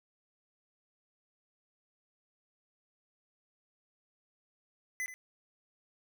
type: tone with echo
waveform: square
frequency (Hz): 2019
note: B6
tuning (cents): +38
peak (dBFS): -34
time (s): 5-5.06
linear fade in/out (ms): 0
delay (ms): 80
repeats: 1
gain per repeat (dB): -12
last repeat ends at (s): 5.14
effects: none